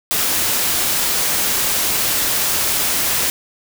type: noise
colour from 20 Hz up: white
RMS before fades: -18 dBFS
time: 0.11-3.3 s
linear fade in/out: 0 ms
effects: none